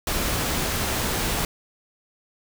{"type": "noise", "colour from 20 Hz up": "pink", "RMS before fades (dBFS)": -25, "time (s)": [0.07, 1.45], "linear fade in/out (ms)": 2, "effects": []}